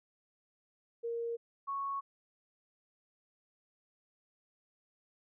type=tone pair in turn; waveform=sine; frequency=466.2 / 1106.4 Hz; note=A#4 / C#6; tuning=0 / -4 cents; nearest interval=octave + minor third; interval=1496 cents; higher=second; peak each=-34 / -34 dBFS; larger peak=neither; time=1.03-1.37 / 1.67-2.01 s; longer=neither; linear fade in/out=20 ms; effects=none